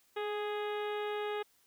harmonic tone with a mistuned harmonic, 415.3 Hz, G#4, in tune, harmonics 1 / 2 / 3 / 4 / 5 / 6 / 7 / 8 / 9, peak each -35 / -41 / -45 / -47 / -49 / -51 / -52 / -53 / -54 dBFS, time 0.16-1.43 s, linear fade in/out 10 ms, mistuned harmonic 1, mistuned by +18 cents, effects white hiss -69 dBFS RMS until 1.66 s

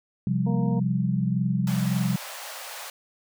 sine chord, C suspended fourth, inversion none, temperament just, 130.81 / 174.42 / 196.22 Hz, C3 / F3 / G3, 0 / -2 / +2 cents, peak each -26 dBFS, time 0.27-2.16 s, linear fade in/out 2 ms
harmonic tone, 233.1 Hz, A#3, in tune, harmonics 1 / 2 / 3 / 4, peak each -29 / -34 / -40 / -39 dBFS, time 0.46-0.8 s, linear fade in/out 10 ms
pink high-pass noise, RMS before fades -38 dBFS, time 1.67-2.9 s, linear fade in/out 2 ms, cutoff 550 Hz, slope 48 dB/octave
effects none

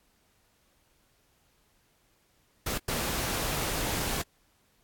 pink noise bursts at uneven times, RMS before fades -31 dBFS, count 2, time 2.66-2.78 / 2.88-4.22 s, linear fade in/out 5 ms, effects pink hiss -68 dBFS RMS until 4.83 s + AAC 64 kbps

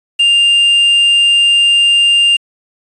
triangle tone with quantisation, 2800 Hz, F7, 4 cents sharp, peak -5 dBFS, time 0.19-2.37 s, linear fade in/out 10 ms, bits 5, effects resampled to 24000 Hz

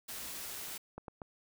white noise, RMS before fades -43 dBFS, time 0.08-0.78 s, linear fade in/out 10 ms
clicks, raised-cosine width 1 ms, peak -29 dBFS, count 3, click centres 0.98 / 1.082 / 1.218 s
effects none

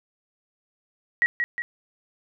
sine tone with echo, 1910 Hz, A#6, 42 cents sharp, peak -16 dBFS, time 1.22-1.26 s, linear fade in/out 0 ms, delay 180 ms, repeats 2, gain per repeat -5 dB, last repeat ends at 1.62 s, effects none

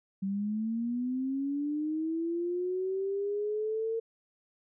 sine linear sweep, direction up, 191.3 to 456.4 Hz, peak -29 dBFS, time 0.22-4 s, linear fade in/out 10 ms, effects none

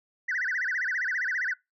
sine tone with vibrato, 1731 Hz, A6, 29 cents flat, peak -25 dBFS, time 0.28-1.54 s, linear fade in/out 10 ms, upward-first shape sine, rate 15 Hz, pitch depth 270 cents each way, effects noise-tail reverb RT60 0.2 s tail -23 dB re dry + tanh soft clip ceiling -22 dBFS

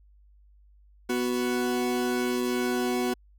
40% pulse tone pair together, 246.9 / 369.9 Hz, B3 / F#4, 0 / 0 cents, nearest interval perfect fifth, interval 700 cents, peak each -27 dBFS, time 1.09-3.14 s, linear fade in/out 10 ms, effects added 50 Hz sine -54 dBFS peak until 3.38 s

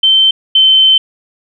sine tone pair in turn, 3100 / 3082 Hz, G7 / G7, -20 / -30 cents, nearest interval unison, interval 10 cents, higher first, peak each -5 / -4 dBFS, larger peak second, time 0.03-0.31 / 0.55-0.98 s, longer second, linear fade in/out 5 ms, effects none

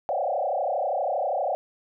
sine tone with frequency modulation, 659.3 Hz, E5, in tune, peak -23 dBFS, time 0.09-1.55 s, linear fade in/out 0 ms, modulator 32.5 Hz, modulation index 3.8, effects none

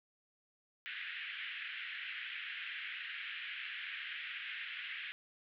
pink band-pass noise, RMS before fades -44 dBFS, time 0.86-5.12 s, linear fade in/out 0 ms, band 1600 to 3200 Hz, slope 48 dB/octave, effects none

